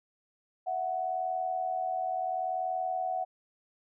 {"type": "tone pair together", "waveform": "sine", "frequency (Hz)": [659.3, 740], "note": ["E5", "F#5"], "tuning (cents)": [0, 0], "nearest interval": "major second", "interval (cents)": 200, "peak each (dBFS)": [-36, -30], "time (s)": [0.66, 3.25], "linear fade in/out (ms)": 20, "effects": []}